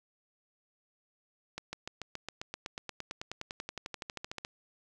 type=accelerating click train; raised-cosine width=0.2 ms; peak=-21 dBFS; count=29; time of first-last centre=1.58-4.449 s; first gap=150 ms; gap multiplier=0.97; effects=none